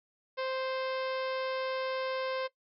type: harmonic tone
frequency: 523 Hz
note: C5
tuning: 1 cent flat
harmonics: 1 / 2 / 3 / 4 / 5 / 6 / 7 / 8 / 9 / 10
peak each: -33 / -39 / -43 / -45 / -47 / -49 / -50 / -51 / -52 / -53 dBFS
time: 0.37-2.48 s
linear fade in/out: 20 ms
effects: noise-tail reverb RT60 0.1 s tail -17 dB re dry

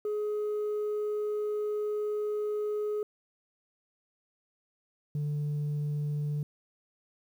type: tone pair in turn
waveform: sine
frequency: 420.5 / 147.6 Hz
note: G#4 / D3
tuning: +22 / +9 cents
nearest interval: octave + tritone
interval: 1813 cents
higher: first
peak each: -26 dBFS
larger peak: neither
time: 0.05-3.03 / 5.15-6.43 s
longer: first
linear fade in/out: 2 ms
effects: tanh soft clip ceiling -28 dBFS + 10-bit

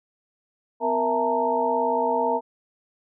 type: tone cluster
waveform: sine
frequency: 254.8 / 468.4 / 661 / 866 / 924 Hz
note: C4 / A#4 / E5 / A5 / A#5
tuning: -46 / +8 / +5 / -28 / -16 cents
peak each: -31 / -25 / -27 / -29 / -24 dBFS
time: 0.8-2.41 s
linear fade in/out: 50 ms
effects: none

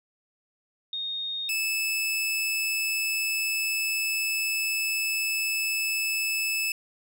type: tone pair in turn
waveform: sine / sawtooth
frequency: 3700 / 2616 Hz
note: A#7 / E7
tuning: -14 / -14 cents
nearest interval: tritone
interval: 600 cents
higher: first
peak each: -29 / -22 dBFS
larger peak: second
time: 0.93-1.49 / 1.49-6.72 s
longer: second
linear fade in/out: 2 ms
effects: none

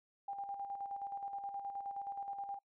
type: tone with tremolo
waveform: sine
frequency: 798 Hz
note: G5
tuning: 31 cents sharp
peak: -38 dBFS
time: 0.28-2.59 s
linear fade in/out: 5 ms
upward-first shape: square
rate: 9.5 Hz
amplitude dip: 50%
effects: noise-tail reverb RT60 0.1 s tail -26 dB re dry

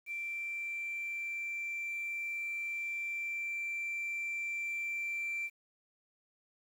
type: tone with level ramp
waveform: sine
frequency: 2349 Hz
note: D7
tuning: in tune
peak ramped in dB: -35 to -32 dBFS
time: 0.06-5.5 s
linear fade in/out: 50 ms
effects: tanh soft clip ceiling -32 dBFS + 10-bit

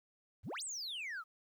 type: exponential two-way sweep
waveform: sine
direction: up then down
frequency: 67.2 to 8800 to 1224 Hz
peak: -37 dBFS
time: 0.43-1.24 s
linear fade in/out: 50 ms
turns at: 0.63 s
effects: tanh soft clip ceiling -39 dBFS + 12-bit

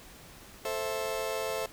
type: chord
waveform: 35% pulse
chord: A minor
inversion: none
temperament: just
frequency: 440 / 528 / 660 Hz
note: A4 / C5 / E5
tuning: 0 / +16 / +2 cents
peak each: -34 dBFS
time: 0.65-1.66 s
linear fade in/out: 2 ms
effects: pink hiss -51 dBFS RMS until 1.72 s

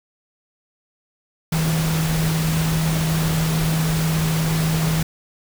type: tone in noise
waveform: sine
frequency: 159.9 Hz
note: D#3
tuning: 48 cents sharp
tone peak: -18 dBFS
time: 1.52-5.03 s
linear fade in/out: 5 ms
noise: pink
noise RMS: -26 dBFS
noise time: 1.52-5.03 s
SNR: +5 dB
effects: none

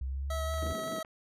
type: linear sweep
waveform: sine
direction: up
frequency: 64.7 to 77.9 Hz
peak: -32 dBFS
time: 0.01-0.73 s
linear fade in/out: 5 ms
type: tone with vibrato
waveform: 25% pulse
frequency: 646 Hz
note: E5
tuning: 35 cents flat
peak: -31 dBFS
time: 0.3-1.03 s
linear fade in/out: 5 ms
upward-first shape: sine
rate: 5.4 Hz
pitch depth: 11 cents each way
type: click train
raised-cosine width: 0.5 ms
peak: -36 dBFS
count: 13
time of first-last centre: 0.54-1.048 s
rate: 23.6 Hz
type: band-pass noise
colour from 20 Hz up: pink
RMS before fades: -42 dBFS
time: 0.62-0.99 s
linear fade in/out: 0 ms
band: 160 to 450 Hz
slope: 24 dB/octave
effects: resampled to 32000 Hz

